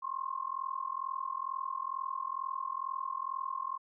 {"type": "tone with amplitude modulation", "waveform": "sine", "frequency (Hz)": 1066, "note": "C6", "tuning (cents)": 32, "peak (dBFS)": -30, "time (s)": [0.02, 3.78], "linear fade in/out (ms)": 20, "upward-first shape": "sine", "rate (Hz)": 42.2, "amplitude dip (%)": 95, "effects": []}